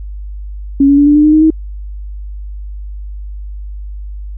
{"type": "tone with pitch steps", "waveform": "sine", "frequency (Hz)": [277.2, 282.5, 288, 293.5, 299.2, 304.9, 310.8, 316.8], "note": ["C#4", "C#4", "D4", "D4", "D4", "D#4", "D#4", "D#4"], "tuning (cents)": [0, 33, -34, -1, 32, -35, -2, 31], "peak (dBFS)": -4, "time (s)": [0.8, 1.504], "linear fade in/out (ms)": 5, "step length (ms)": 88, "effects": ["added 50 Hz sine -22 dBFS peak until 4.37 s"]}